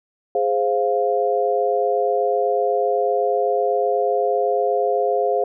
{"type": "chord", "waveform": "sine", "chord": "F minor", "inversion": "first", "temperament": "equal", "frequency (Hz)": [415.3, 523.3, 698.5], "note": ["Ab4", "C5", "F5"], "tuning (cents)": [0, 0, 0], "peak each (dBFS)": -21, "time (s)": [0.35, 5.44], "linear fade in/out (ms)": 2, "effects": []}